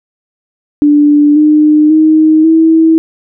sine tone with pitch steps, 293.7 / 303.2 / 313 / 323.1 Hz, D4 / D#4 / D#4 / E4, 0 / -45 / +10 / -35 cents, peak -3 dBFS, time 0.82-2.98 s, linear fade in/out 0 ms, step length 540 ms, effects none

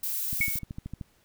violet noise, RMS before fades -31 dBFS, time 0.03-0.59 s, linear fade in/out 5 ms
click train, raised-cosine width 5 ms, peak -24 dBFS, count 10, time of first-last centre 0.33-1.012 s, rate 13.2 Hz
sine tone with exponential decay, 2217 Hz, C#7, in tune, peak -20 dBFS, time 0.41-0.63 s, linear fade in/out 2 ms, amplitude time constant 47 ms
effects pink hiss -65 dBFS RMS until 1.24 s

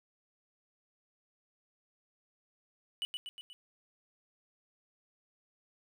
triangle tone with echo, 2960 Hz, F#7, in tune, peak -31 dBFS, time 3.02-3.05 s, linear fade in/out 0 ms, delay 120 ms, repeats 4, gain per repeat -4 dB, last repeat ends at 3.53 s, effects none

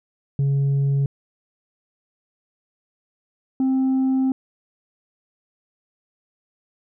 sine tone pair in turn, 139 / 263.2 Hz, C#3 / C4, +5 / +10 cents, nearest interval major seventh, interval 1105 cents, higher second, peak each -14 dBFS, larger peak neither, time 0.39-1.06 / 3.6-4.32 s, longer second, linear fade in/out 2 ms, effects tanh soft clip ceiling -16 dBFS

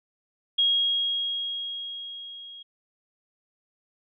sine tone with level ramp, 3280 Hz, G#7, 22 cents flat, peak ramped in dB -18 to -41 dBFS, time 0.58-2.63 s, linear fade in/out 10 ms, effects none

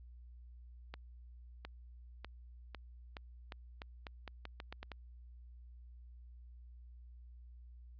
accelerating click train, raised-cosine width 0.3 ms, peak -29 dBFS, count 14, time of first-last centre 0.94-4.917 s, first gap 710 ms, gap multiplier 0.84, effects added 60 Hz sine -52 dBFS peak until 7.99 s + resampled to 11025 Hz

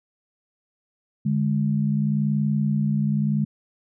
sine tone pair together, 146.87 / 207.7 Hz, D3 / G#3, 0 / 0 cents, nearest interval tritone, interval 600 cents, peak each -22 dBFS, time 1.25-3.45 s, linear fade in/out 10 ms, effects none

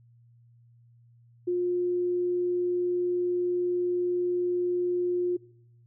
sine tone, 355.6 Hz, F4, 31 cents sharp, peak -24 dBFS, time 1.47-5.37 s, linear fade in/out 10 ms, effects noise-tail reverb RT60 0.8 s tail -22 dB re dry + added 118 Hz sine -55 dBFS peak until 5.86 s

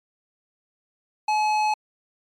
triangle tone with tanh clipping, 853 Hz, G#5, 46 cents sharp, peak -21 dBFS, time 1.28-1.74 s, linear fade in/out 5 ms, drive 18 dB, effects MP3 96 kbps

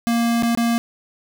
square tone with dropouts, 233.5 Hz, A#3, 3 cents sharp, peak -17 dBFS, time 0.07-0.78 s, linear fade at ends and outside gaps 0 ms, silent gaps 0.424-0.432 / 0.55-0.574 s, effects none

